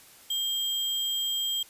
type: tone with sample-and-hold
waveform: sine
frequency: 3203 Hz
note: G7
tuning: 37 cents sharp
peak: -26 dBFS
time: 0.3-1.63 s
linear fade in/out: 5 ms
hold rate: 11025 Hz
effects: white hiss -53 dBFS RMS until 1.69 s + resampled to 32000 Hz